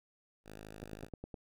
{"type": "tone", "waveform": "5% pulse", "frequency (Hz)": 52.8, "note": "G#1", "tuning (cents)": 29, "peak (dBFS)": -37, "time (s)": [0.44, 1.1], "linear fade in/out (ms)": 50}
{"type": "click train", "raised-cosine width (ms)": 2, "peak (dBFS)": -30, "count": 6, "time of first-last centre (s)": [0.83, 1.342], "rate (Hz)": 9.76}
{"effects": []}